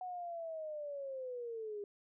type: linear sweep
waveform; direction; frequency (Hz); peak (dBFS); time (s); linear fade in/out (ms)
sine; down; 740 to 402.3; -40; 0.01-1.84; 2
effects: none